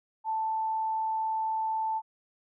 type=tone; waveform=sine; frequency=882 Hz; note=A5; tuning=4 cents sharp; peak=-27 dBFS; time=0.24-2.02 s; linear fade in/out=50 ms; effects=none